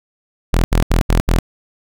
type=tone bursts; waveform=sawtooth; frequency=41.76 Hz; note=E1; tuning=23 cents sharp; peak=-7 dBFS; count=5; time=0.53-1.388 s; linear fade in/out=0 ms; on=110 ms; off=77 ms; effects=none